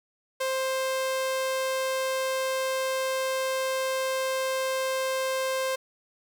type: tone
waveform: sawtooth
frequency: 525 Hz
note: C5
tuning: 6 cents sharp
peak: -22 dBFS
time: 0.4-5.76 s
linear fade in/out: 10 ms
effects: none